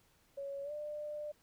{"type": "tone with pitch glide", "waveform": "sine", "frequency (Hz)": [557, 597], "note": ["C#5", "D5"], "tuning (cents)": [8, 28], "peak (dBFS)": -39, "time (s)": [0.37, 1.32], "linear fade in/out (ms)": 10, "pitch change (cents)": 120, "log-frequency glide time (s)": [0.63, 0.72], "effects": ["pink hiss -70 dBFS RMS until 1.42 s"]}